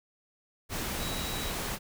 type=tone in noise; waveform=sine; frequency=3884 Hz; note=B7; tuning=30 cents flat; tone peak=-40 dBFS; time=0.98-1.53 s; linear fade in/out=50 ms; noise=pink; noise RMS=-34 dBFS; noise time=0.69-1.79 s; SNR=-9 dB; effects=none